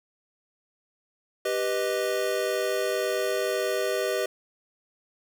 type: chord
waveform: square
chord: G augmented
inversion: none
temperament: equal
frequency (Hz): 392 / 493.9 / 622.3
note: G4 / B4 / D#5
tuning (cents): 0 / 0 / 0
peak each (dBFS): -30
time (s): 1.45-4.26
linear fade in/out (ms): 5
effects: none